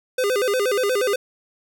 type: tone with vibrato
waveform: square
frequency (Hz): 454.4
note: A#4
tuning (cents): -44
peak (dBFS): -19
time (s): 0.18-1.16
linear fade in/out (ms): 5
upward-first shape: square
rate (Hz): 8.4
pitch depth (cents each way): 200
effects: none